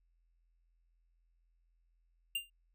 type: tone with exponential decay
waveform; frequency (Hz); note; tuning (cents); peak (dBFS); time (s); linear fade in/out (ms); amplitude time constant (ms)
square; 2794; F7; 0; -31; 2.35-2.5; 5; 31
effects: added 42 Hz sine -70 dBFS peak until 2.74 s